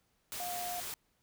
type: tone in noise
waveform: sine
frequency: 711 Hz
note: F5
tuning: 31 cents sharp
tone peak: -38 dBFS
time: 0.4-0.8 s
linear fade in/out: 0 ms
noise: white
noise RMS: -41 dBFS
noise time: 0.32-0.94 s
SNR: 0 dB
effects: pink hiss -75 dBFS RMS until 1.22 s